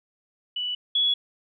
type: tone pair in turn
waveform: sine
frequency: 2960 / 3376 Hz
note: F#7 / G#7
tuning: 0 / +28 cents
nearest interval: major second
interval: 228 cents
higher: second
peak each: -26 / -19 dBFS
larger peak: second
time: 0.56-0.75 / 0.95-1.14 s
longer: neither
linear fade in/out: 5 ms
effects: none